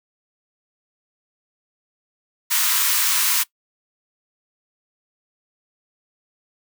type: high-pass noise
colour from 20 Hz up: white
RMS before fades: -19 dBFS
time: 2.5-3.44 s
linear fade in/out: 20 ms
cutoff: 920 Hz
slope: 96 dB/octave
effects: noise-tail reverb RT60 0.1 s tail -21 dB re dry